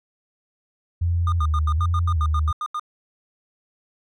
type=tone with vibrato; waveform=sine; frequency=81.3 Hz; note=E2; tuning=23 cents flat; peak=-18 dBFS; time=1.01-2.52 s; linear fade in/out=10 ms; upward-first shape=square; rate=1.3 Hz; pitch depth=89 cents each way
type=tone bursts; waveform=triangle; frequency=1218 Hz; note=D#6; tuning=37 cents flat; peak=-22 dBFS; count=12; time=1.27-2.796 s; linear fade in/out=2 ms; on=52 ms; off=82 ms
effects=none